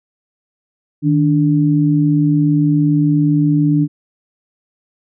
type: tone pair together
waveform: sine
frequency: 154.5 / 291.9 Hz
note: D#3 / D4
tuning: -12 / -10 cents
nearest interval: major seventh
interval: 1102 cents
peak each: -13 dBFS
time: 1.02-3.88 s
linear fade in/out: 50 ms
effects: none